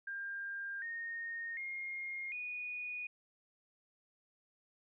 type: tone with pitch steps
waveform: sine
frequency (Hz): 1599 / 1847.4 / 2134 / 2466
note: G6 / A#6 / C7 / D#7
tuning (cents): +34 / -16 / +34 / -16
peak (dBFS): -39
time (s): 0.07-3.07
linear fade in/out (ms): 5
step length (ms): 750
effects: none